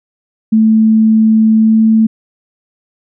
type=tone with pitch glide; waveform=sine; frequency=220 to 221.3 Hz; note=A3 to A3; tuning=0 to +10 cents; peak=-5 dBFS; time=0.52-2.07 s; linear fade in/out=10 ms; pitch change=+10 cents; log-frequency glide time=1.57-1.82 s; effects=none